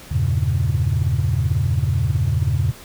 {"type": "chord", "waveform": "sine", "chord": "E diminished seventh", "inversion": "none", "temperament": "equal", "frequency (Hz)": [82.41, 98, 116.54, 138.59], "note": ["E2", "G2", "Bb2", "Db3"], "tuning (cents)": [0, 0, 0, 0], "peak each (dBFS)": -21, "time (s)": [0.11, 2.72], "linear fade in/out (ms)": 10, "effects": ["tanh soft clip ceiling -9 dBFS", "pink hiss -41 dBFS RMS until 2.84 s"]}